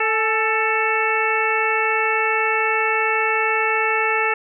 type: harmonic tone with a mistuned harmonic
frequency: 442.7 Hz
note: A4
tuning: 11 cents sharp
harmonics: 1 / 2 / 3 / 4 / 5 / 6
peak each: -24 / -24 / -24 / -24 / -24 / -24 dBFS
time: 0-4.34 s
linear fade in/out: 5 ms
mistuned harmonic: 2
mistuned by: -48 cents
effects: none